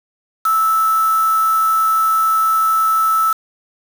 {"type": "tone with quantisation", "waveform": "sine", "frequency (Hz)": 1313, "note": "E6", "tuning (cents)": -7, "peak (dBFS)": -12, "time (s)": [0.45, 3.33], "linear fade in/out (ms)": 5, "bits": 4, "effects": []}